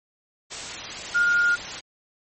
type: tone in noise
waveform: sine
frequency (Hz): 1420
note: F6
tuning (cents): +28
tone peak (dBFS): -17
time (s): 1.14-1.56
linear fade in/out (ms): 20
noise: white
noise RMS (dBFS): -33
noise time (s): 0.5-1.81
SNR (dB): +13
effects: MP3 32 kbps